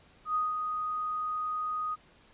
sine tone with ADSR envelope, 1244.5 Hz, D#6, in tune, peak -25 dBFS, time 0.25-1.96 s, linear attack 100 ms, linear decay 180 ms, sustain -5 dB, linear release 26 ms, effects pink hiss -60 dBFS RMS until 2.33 s + resampled to 8000 Hz

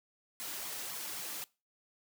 white noise with flanger, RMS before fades -41 dBFS, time 0.4-1.44 s, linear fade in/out 0 ms, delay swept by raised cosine 0.9 to 3.5 ms, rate 3.8 Hz, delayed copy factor +0.55, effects noise-tail reverb RT60 0.3 s tail -23 dB re dry + high-pass 150 Hz 12 dB/octave

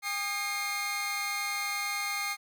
sawtooth tone cluster, 809 / 1228 / 2126 Hz, G#5 / D#6 / C7, -46 / -23 / +27 cents, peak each -35 / -33 / -29 dBFS, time 0.02-2.37 s, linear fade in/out 50 ms, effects none

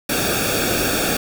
pink noise with comb filter, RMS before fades -20 dBFS, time 0.09-1.17 s, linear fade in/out 5 ms, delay 0.99 ms, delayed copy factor -0.8, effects none

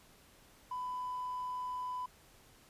sine tone with hard clipping, 1000 Hz, B5, 21 cents sharp, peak -37 dBFS, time 0.71-2.06 s, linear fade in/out 5 ms, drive 1 dB, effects pink hiss -62 dBFS RMS until 2.69 s + resampled to 32000 Hz

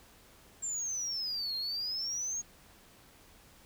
sine exponential two-way sweep, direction down then up, 7459 to 4186 to 6640 Hz, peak -31 dBFS, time 0.62-2.42 s, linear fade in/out 20 ms, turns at 1.56 s, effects tanh soft clip ceiling -31 dBFS + pink hiss -59 dBFS RMS until 3.65 s

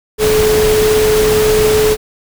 sine tone in noise, 429.6 Hz, A4, 41 cents flat, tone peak -9 dBFS, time 0.18-1.97 s, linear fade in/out 50 ms, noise pink, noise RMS -17 dBFS, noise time 0.18-1.97 s, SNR +5 dB, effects none

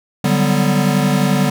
square chord, G major seventh, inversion second, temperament equal with one note detuned, 146.83 / 185 / 196 / 248.2 Hz, D3 / F#3 / G3 / B3, 0 / 0 / 0 / +9 cents, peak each -18 / -21 / -18 / -20 dBFS, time 0.24-1.5 s, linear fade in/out 5 ms, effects none

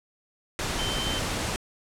sine tone in noise, 3096 Hz, G7, 22 cents flat, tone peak -31 dBFS, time 0.79-1.19 s, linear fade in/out 0 ms, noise pink, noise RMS -29 dBFS, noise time 0.59-1.56 s, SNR -5 dB, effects low-pass 9000 Hz 12 dB/octave

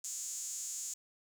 sawtooth tone with high-pass filter, 256.1 Hz, C4, 37 cents flat, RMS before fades -41 dBFS, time 0.04-0.94 s, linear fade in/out 5 ms, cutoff 7000 Hz, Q 6.9, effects none

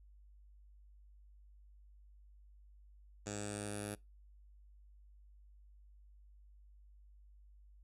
10% pulse tone with low-pass filter sweep, 103.3 Hz, G#2, 9 cents flat, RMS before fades -43 dBFS, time 3.26-3.95 s, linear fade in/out 5 ms, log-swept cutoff 7200 to 11000 Hz, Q 9.1, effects noise-tail reverb RT60 0.2 s tail -22 dB re dry + added 50 Hz sine -58 dBFS peak until 7.83 s

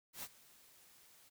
white noise with ADSR envelope, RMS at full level -44 dBFS, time 0.13-1.3 s, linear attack 100 ms, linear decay 48 ms, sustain -20 dB, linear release 23 ms, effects none

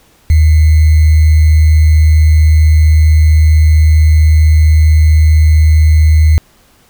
sine tone with sample-and-hold, 77.78 Hz, D#2, in tune, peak -3 dBFS, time 0.3-6.38 s, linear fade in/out 0 ms, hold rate 2100 Hz, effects pink hiss -48 dBFS RMS until 6.89 s

